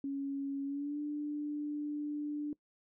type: tone with pitch glide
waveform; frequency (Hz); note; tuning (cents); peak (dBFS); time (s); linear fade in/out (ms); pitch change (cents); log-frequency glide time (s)
sine; 277.2 to 295.4; C#4 to D4; 0 to +10; -34; 0.04-2.53; 2; +110; 0.65-1
effects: noise-tail reverb RT60 0.1 s tail -22 dB re dry